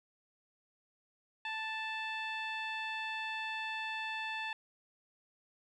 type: tone with low-pass filter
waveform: 15% pulse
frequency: 880 Hz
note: A5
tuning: in tune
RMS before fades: -39 dBFS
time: 1.45-4.53 s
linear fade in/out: 2 ms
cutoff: 3100 Hz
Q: 1.4
effects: none